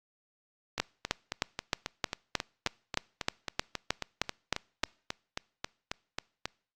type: two click trains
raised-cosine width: 0.2 ms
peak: -9 / -15 dBFS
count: 14 / 22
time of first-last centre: 0.8-4.837 / 0.78-6.456 s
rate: 3.22 / 3.7 Hz
effects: noise-tail reverb RT60 0.5 s tail -25 dB re dry + Opus 48 kbps